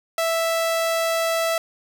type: tone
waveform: sawtooth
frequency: 659.3 Hz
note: E5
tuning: in tune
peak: -16 dBFS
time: 0.18-1.58 s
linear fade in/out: 2 ms
effects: none